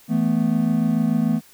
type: chord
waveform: triangle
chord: E suspended fourth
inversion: none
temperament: equal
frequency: 164.81 / 220 / 246.9 Hz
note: E3 / A3 / B3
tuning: 0 / 0 / 0 cents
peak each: -21 / -18 / -20 dBFS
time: 0.08-1.41 s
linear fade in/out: 50 ms
effects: white hiss -51 dBFS RMS until 1.53 s